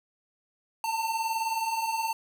square beating tone pair, 883 / 902 Hz, A5 / A5, +6 / +43 cents, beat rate 19 Hz, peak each -35 / -29 dBFS, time 0.84-2.13 s, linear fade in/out 2 ms, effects 9-bit

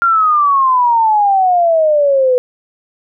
sine exponential sweep, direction down, 1396.9 to 493.9 Hz, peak -8 dBFS, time 0.02-2.38 s, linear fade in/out 0 ms, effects none

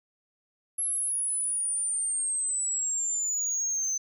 sine exponential sweep, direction down, 11175 to 6140 Hz, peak -24 dBFS, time 0.78-3.98 s, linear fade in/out 10 ms, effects tanh soft clip ceiling -25 dBFS

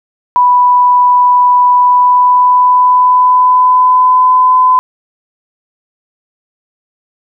sine tone with pitch glide, 987.8 to 1013.2 Hz, B5 to B5, 0 to +44 cents, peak -4 dBFS, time 0.36-4.79 s, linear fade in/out 0 ms, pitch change +44 cents, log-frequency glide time 1.76-4.51 s, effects none

